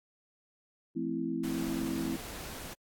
sine chord, F major seventh, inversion none, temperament equal with one note detuned, 171.22 / 220 / 261.6 / 329.6 Hz, F3 / A3 / C4 / E4, -34 / 0 / 0 / 0 cents, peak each -40 / -38 / -35 / -35 dBFS, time 0.95-2.17 s, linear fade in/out 20 ms
pink noise, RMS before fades -43 dBFS, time 1.43-2.74 s, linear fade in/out 10 ms
effects AAC 64 kbps

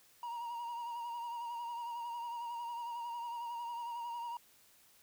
triangle tone with vibrato, 944 Hz, A#5, 22 cents sharp, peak -37 dBFS, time 0.23-4.37 s, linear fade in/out 2 ms, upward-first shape sine, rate 11 Hz, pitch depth 36 cents each way, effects white hiss -65 dBFS RMS until 5.02 s

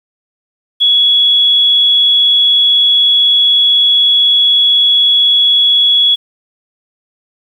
sine tone, 3366 Hz, G#7, 23 cents sharp, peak -6 dBFS, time 0.8-6.16 s, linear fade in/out 20 ms, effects 7-bit

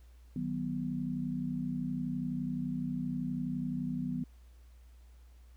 sine chord, B major, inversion first, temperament equal with one note detuned, 155.56 / 187.69 / 246.9 Hz, D#3 / F#3 / B3, 0 / +25 / 0 cents, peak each -38 / -38 / -35 dBFS, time 0.36-4.24 s, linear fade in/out 2 ms, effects added 60 Hz sine -53 dBFS peak until 5.56 s + pink hiss -70 dBFS RMS until 5.56 s

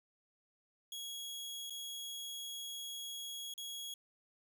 sawtooth tone with dropouts, 3322 Hz, G#7, in tune, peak -39 dBFS, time 0.92-3.94 s, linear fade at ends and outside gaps 2 ms, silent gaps 1.698-1.705 / 3.539-3.578 s, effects none

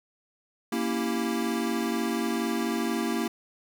square chord, A# diminished seventh, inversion none, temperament equal, 233.1 / 277.2 / 329.6 / 392 Hz, A#3 / C#4 / E4 / G4, 0 / 0 / 0 / 0 cents, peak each -30 / -35 / -32 / -35 dBFS, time 0.72-3.28 s, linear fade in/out 5 ms, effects none

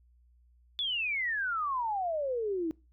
sine exponential sweep, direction down, 3508 to 311.1 Hz, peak -29 dBFS, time 0.79-2.71 s, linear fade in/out 0 ms, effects noise-tail reverb RT60 0.3 s tail -23 dB re dry + added 60 Hz sine -60 dBFS peak until 2.92 s

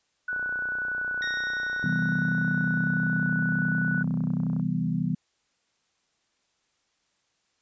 sine tone, 1480 Hz, F#6, in tune, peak -27 dBFS, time 0.28-4.03 s, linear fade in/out 5 ms
click train, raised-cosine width 1 ms, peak -30 dBFS, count 132, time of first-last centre 0.33-4.597 s, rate 30.7 Hz
25% pulse tone with exponential decay, 1864.7 Hz, A#6, in tune, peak -27 dBFS, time 1.22-3.29 s, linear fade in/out 1 ms, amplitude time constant 450 ms
sine chord, C major seventh, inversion none, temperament equal, 130.81 / 164.81 / 196 / 246.9 Hz, C3 / E3 / G3 / B3, 0 / 0 / 0 / 0 cents, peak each -33 / -27 / -30 / -31 dBFS, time 1.84-5.15 s, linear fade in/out 2 ms
effects white hiss -72 dBFS RMS until 7.61 s + resampled to 16000 Hz

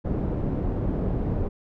pink low-pass noise, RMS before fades -26 dBFS, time 0.04-1.49 s, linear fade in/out 20 ms, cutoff 430 Hz, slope 12 dB/octave, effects none

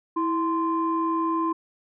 sine tone pair together, 327.3 / 1039.9 Hz, E4 / C6, -12 / -11 cents, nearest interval octave + minor sixth, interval 2001 cents, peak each -24 dBFS, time 0.16-1.53 s, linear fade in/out 10 ms, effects tanh soft clip ceiling -14 dBFS

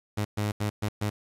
sawtooth tone bursts at uneven times, 104.6 Hz, G#2, 13 cents sharp, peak -22 dBFS, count 5, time 0.17-0.25 / 0.37-0.52 / 0.6-0.7 / 0.82-0.89 / 1.01-1.1 s, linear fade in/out 10 ms, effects resampled to 32000 Hz + 8-bit

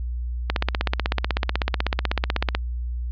click train, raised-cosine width 0.3 ms, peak -5 dBFS, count 34, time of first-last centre 0.5-2.55 s, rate 16.1 Hz, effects added 60 Hz sine -25 dBFS peak until 3.11 s + resampled to 11025 Hz

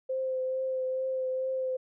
sine tone with vibrato, 520 Hz, C5, 11 cents flat, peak -28 dBFS, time 0.09-1.77 s, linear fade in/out 10 ms, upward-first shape triangle, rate 2.3 Hz, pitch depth 18 cents each way, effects none

